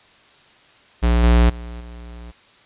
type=tone with level steps; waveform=square; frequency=59 Hz; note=A#1; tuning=22 cents sharp; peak=-14 / -11 / -31 / -35 dBFS; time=1.02-2.32 s; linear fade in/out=20 ms; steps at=1.23 / 1.49 / 1.8 s; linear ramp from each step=10 ms; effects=white hiss -51 dBFS RMS until 2.65 s + resampled to 8000 Hz